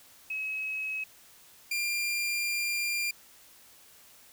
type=tone pair in turn; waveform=sine / sawtooth; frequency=2562 / 2392 Hz; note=E7 / D7; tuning=-50 / +31 cents; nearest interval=minor second; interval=119 cents; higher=first; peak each=-31 / -25 dBFS; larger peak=second; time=0.3-1.04 / 1.71-3.11 s; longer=second; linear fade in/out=5 ms; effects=white hiss -56 dBFS RMS until 4.32 s